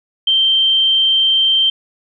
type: tone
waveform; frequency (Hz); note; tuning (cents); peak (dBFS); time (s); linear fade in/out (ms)
sine; 3136; G7; 0; -10; 0.27-1.7; 5
effects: none